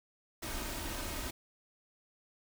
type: noise with comb filter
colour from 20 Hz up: pink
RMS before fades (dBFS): -39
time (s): 0.42-1.31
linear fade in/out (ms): 10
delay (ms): 3.2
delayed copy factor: +0.5
effects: none